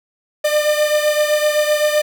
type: beating tone pair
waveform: 45% pulse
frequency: 599 / 606.8 Hz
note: D5 / D#5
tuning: +34 / -44 cents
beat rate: 7.8 Hz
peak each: -15 / -20 dBFS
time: 0.44-2.02 s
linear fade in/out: 10 ms
effects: none